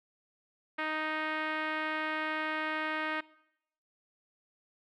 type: tone with low-pass filter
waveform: 5% pulse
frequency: 311.1 Hz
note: D#4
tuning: in tune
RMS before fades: -34 dBFS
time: 0.78-3.21 s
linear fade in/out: 10 ms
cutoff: 1900 Hz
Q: 1.4
effects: noise-tail reverb RT60 0.8 s tail -21 dB re dry